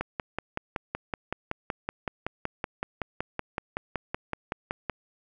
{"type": "click train", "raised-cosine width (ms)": 0.5, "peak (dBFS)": -14, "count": 27, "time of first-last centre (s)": [0.01, 4.897], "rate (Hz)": 5.32, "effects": []}